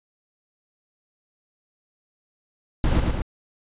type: noise with echo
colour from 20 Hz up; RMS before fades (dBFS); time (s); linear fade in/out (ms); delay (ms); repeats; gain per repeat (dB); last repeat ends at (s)
brown; -19; 2.84-3; 2; 110; 2; -3; 3.22
effects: resampled to 8000 Hz